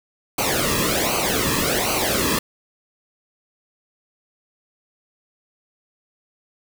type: noise with flanger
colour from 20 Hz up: pink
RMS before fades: -21 dBFS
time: 0.38-2.39 s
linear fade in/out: 5 ms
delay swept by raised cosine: 0.56 to 1.38 ms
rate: 1.3 Hz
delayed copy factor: -0.8
effects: none